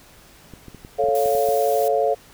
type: clicks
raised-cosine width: 3 ms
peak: -26 dBFS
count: 9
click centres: 0.537 / 0.683 / 0.747 / 0.849 / 1.039 / 1.087 / 1.259 / 1.351 / 1.488 s
type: chord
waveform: sine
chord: A augmented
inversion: none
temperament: equal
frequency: 440 / 554.4 / 698.5 Hz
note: A4 / C#5 / E#5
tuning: 0 / 0 / 0 cents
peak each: -21 dBFS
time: 0.98-2.15 s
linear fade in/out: 20 ms
type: noise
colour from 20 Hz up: blue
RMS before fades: -34 dBFS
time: 1.15-1.88 s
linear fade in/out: 0 ms
effects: pink hiss -49 dBFS RMS until 2.33 s